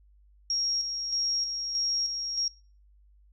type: tone with tremolo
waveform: sine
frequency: 5588 Hz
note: F8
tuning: in tune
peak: -25 dBFS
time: 0.5-2.48 s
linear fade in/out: 2 ms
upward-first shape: square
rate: 1.6 Hz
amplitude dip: 45%
effects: noise-tail reverb RT60 0.4 s tail -24 dB re dry + added 50 Hz sine -56 dBFS peak until 3.32 s